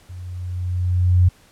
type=tone with level ramp; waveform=sine; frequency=90 Hz; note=F#2; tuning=47 cents flat; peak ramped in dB=-32 to -9 dBFS; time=0.09-1.29 s; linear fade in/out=10 ms; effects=pink hiss -53 dBFS RMS until 1.51 s + low-pass 12000 Hz 12 dB/octave